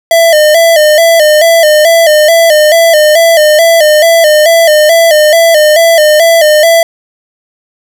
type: tone with vibrato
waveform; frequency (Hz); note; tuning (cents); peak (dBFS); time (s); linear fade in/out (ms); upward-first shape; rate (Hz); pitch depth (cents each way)
square; 636; D#5; +38; -3; 0.11-6.83; 2; square; 2.3; 81
effects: none